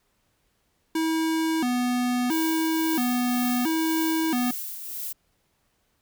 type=tone with vibrato; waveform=square; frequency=281.8 Hz; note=C#4; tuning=29 cents sharp; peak=-23 dBFS; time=0.95-4.51 s; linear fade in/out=5 ms; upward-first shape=square; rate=0.74 Hz; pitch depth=230 cents each way
type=noise with tremolo; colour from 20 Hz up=violet; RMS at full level=-32 dBFS; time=2.3-5.13 s; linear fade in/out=10 ms; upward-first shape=triangle; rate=1.9 Hz; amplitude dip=50%
effects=pink hiss -70 dBFS RMS until 6.01 s

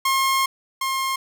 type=tone pair in turn; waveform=sawtooth; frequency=1072 / 1067.2 Hz; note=C6 / C6; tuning=+42 / +34 cents; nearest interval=unison; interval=8 cents; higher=first; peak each=-14 / -18 dBFS; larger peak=first; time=0.05-0.46 / 0.81-1.16 s; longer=first; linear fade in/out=5 ms; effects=none

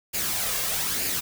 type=noise with flanger; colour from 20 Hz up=white; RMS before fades=-27 dBFS; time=0.13-1.21 s; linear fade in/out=20 ms; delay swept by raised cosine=0.42 to 1.82 ms; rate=1.1 Hz; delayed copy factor=+0.5; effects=none

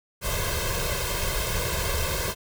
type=noise with comb filter; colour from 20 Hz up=pink; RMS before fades=-27 dBFS; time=0.21-2.35 s; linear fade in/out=50 ms; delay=1.9 ms; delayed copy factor=+0.95; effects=none

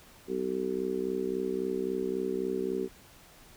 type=harmonic tone; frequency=63.7 Hz; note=C2; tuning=46 cents flat; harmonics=3 / 4 / 5 / 6 / 7; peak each=-39 / -37 / -40 / -31 / -37 dBFS; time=0.27-2.89 s; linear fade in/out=50 ms; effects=pink hiss -55 dBFS RMS until 3.56 s

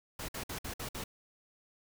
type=noise bursts; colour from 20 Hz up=pink; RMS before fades=-40 dBFS; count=6; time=0.19-1.04 s; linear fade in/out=5 ms; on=95 ms; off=56 ms; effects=none

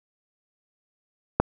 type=click; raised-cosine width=1 ms; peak=-3 dBFS; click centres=1.4 s; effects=none

